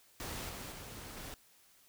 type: noise with level steps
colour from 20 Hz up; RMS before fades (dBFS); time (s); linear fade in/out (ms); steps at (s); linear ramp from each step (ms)
pink; -42 / -45 / -48 / -46; 0.2-1.34; 0; 0.49 / 0.72 / 1.17; 2
effects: white hiss -65 dBFS RMS until 1.88 s